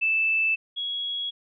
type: tone pair in turn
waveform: sine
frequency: 2637 / 3329 Hz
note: E7 / G#7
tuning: 0 / +3 cents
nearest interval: major third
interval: 403 cents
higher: second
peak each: -20 / -27 dBFS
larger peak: first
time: 0.01-0.56 / 0.76-1.31 s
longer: neither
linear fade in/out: 20 ms
effects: none